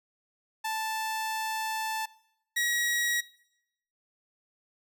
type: tone pair in turn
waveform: sawtooth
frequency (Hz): 880 / 1908.2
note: A5 / A#6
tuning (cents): 0 / +40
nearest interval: octave + minor second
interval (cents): 1340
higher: second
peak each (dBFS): -26 / -22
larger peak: second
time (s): 0.64-2.06 / 2.56-3.21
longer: first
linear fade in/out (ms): 10
effects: noise-tail reverb RT60 0.8 s tail -22 dB re dry